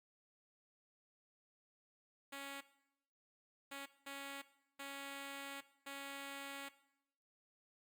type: tone bursts at uneven times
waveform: 5% pulse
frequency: 277.6 Hz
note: C#4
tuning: 3 cents sharp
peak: -35 dBFS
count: 5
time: 2.32-2.61 / 3.71-3.86 / 4.06-4.42 / 4.79-5.61 / 5.86-6.69 s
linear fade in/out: 10 ms
effects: noise-tail reverb RT60 0.8 s tail -17 dB re dry + Opus 48 kbps

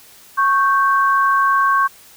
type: tone pair together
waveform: sine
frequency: 1103.1 / 1560 Hz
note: C#6 / G6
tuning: -9 / -9 cents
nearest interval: tritone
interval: 600 cents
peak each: -13 / -18 dBFS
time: 0.37-1.88 s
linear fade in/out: 20 ms
effects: white hiss -45 dBFS RMS until 2.16 s

